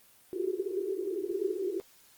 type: band-pass noise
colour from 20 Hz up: white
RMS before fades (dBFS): -33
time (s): 0.33-1.8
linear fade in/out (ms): 0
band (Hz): 350 to 410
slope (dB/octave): 96
effects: white hiss -60 dBFS RMS until 2.17 s + Opus 24 kbps